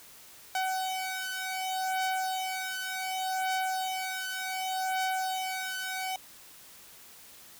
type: beating tone pair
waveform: sawtooth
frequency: 754 / 754.67 Hz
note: F#5 / F#5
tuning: +32 / +34 cents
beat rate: 0.67 Hz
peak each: -29 / -30 dBFS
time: 0.55-6.16 s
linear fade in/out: 2 ms
effects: white hiss -52 dBFS RMS until 7.59 s